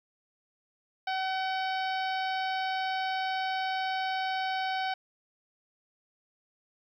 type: harmonic tone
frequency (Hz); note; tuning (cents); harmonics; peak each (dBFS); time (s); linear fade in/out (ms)
758; F#5; +42; 1 / 2 / 3 / 4 / 5 / 6 / 7; -30 / -36 / -40 / -42 / -44 / -46 / -47; 1.07-4.94; 5
effects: 11-bit

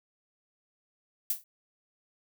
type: noise with exponential decay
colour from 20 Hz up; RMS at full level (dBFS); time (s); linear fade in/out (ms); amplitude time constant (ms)
violet; -25; 1.3-1.44; 2; 30
effects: none

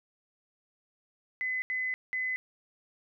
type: tone bursts at uneven times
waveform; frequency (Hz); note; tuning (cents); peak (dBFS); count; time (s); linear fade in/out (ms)
sine; 2025; B6; +43; -29; 3; 1.41-1.62 / 1.7-1.94 / 2.13-2.36; 0
effects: none

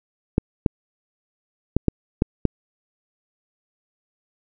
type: clicks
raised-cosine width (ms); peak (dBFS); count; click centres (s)
3; -3; 6; 0.381 / 0.662 / 1.766 / 1.883 / 2.221 / 2.453
effects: none

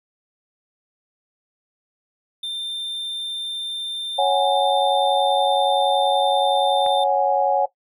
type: tone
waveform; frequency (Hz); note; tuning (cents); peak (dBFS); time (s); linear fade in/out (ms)
triangle; 3588; A7; +33; -24; 2.43-7.04; 5
type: chord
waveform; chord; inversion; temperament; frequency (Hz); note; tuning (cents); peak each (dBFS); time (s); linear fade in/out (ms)
sine; C# suspended fourth; none; equal; 554.4 / 740 / 830.6; C#5 / F#5 / G#5; 0 / 0 / 0; -20; 4.18-7.66; 10
type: click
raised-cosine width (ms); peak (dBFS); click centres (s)
0.5; -21; 6.863
effects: noise-tail reverb RT60 0.1 s tail -17 dB re dry

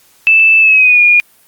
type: tone with pitch glide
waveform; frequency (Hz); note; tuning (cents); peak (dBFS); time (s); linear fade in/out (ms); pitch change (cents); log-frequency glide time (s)
sine; 2637 to 2432; E7 to D#7; 0 to -40; -4; 0.27-1.2; 0; -140; 0.6-1.01
effects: white hiss -48 dBFS RMS until 1.47 s + Opus 48 kbps

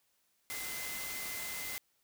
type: tone in noise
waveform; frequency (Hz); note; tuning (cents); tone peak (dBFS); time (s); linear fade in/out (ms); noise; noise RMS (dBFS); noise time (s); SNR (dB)
sine; 2057; C7; -30; -44; 0.5-1.78; 0; white; -41; 0.5-1.78; -6
effects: white hiss -75 dBFS RMS until 2.03 s

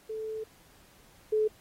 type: tone pair in turn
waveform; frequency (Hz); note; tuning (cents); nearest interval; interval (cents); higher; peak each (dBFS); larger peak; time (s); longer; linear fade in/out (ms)
sine; 437.5 / 430.7; A4 / A4; -10 / -37; unison; 27; first; -33 / -23; second; 0.09-0.44 / 1.32-1.48; first; 10
effects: pink hiss -60 dBFS RMS until 1.6 s + AAC 48 kbps

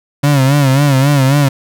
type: tone with vibrato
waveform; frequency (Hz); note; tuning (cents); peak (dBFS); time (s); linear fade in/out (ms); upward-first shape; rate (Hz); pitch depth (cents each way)
35% pulse; 138.59; C#3; 0; -6; 0.23-1.49; 10; sine; 3.7; 98
effects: none

